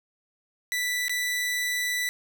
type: tone with dropouts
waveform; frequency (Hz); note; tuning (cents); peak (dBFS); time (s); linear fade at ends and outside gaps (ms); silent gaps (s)
sawtooth; 1975.5; B6; 0; -22; 0.72-2.09; 0; 1.082-1.095
effects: none